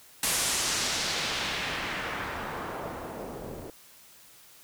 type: noise with low-pass filter sweep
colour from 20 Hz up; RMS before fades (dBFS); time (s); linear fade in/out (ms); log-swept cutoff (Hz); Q
white; -32; 0.23-3.7; 2; 11000 to 410; 1.1
effects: white hiss -54 dBFS RMS until 4.63 s